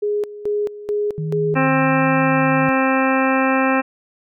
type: tone with tremolo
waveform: sine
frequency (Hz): 415.3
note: G#4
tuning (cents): 0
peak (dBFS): -17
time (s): 0.02-1.68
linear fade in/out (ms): 10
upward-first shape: square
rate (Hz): 2.3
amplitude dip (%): 80
type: tone with vibrato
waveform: sine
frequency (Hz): 155.56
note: D#3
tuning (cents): 0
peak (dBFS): -21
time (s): 1.18-2.69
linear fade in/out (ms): 0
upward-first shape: sine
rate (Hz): 1.3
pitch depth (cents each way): 26
type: harmonic tone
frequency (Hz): 264.4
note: C4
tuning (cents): +18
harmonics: 1 / 2 / 3 / 4 / 5 / 6 / 7 / 9 / 10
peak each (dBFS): -18 / -21 / -23 / -24 / -25 / -26 / -26 / -28 / -28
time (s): 1.55-3.82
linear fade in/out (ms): 20
effects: none